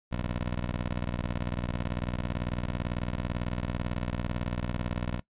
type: ring-modulated tone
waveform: 15% pulse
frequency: 60.2 Hz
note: B1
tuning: 44 cents flat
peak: -21 dBFS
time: 0.11-5.2 s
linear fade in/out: 10 ms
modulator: 21.1 Hz
effects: noise-tail reverb RT60 0.1 s tail -20 dB re dry + resampled to 8000 Hz